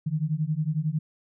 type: beating tone pair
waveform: sine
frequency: 149.3 / 160.3 Hz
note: D3 / E3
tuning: +29 / -48 cents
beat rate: 11 Hz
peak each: -27 dBFS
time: 0.06-0.99 s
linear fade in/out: 10 ms
effects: none